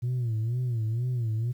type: tone with vibrato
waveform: sine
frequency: 117.7 Hz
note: A#2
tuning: 17 cents sharp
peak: -23 dBFS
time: 0.02-1.53 s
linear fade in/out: 20 ms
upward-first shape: sine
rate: 2.1 Hz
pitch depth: 130 cents each way
effects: tanh soft clip ceiling -24 dBFS + 10-bit